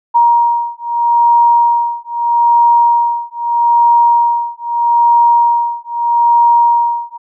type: beating tone pair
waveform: sine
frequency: 943 / 943.79 Hz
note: A#5 / A#5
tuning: +20 / +21 cents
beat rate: 0.79 Hz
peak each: -11 dBFS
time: 0.14-7.18 s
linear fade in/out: 20 ms
effects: none